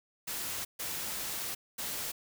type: noise bursts at uneven times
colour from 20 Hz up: white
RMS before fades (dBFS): -37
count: 3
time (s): 0.27-0.65 / 0.79-1.55 / 1.78-2.12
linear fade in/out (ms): 10
effects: none